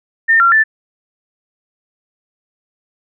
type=tone with pitch steps; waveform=sine; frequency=1813 / 1373 / 1762 Hz; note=A#6 / F6 / A6; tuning=-49 / -30 / +2 cents; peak=-7 dBFS; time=0.28-0.64 s; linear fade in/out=20 ms; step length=120 ms; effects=none